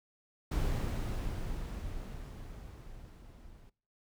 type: noise with level ramp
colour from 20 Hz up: brown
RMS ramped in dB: -30 to -55 dBFS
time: 0.51-3.7 s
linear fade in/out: 10 ms
effects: noise-tail reverb RT60 0.5 s tail -24 dB re dry